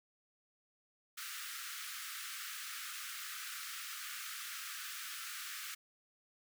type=high-pass noise; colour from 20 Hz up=pink; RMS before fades=-45 dBFS; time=1.17-5.75 s; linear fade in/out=10 ms; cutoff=1200 Hz; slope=96 dB/octave; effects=none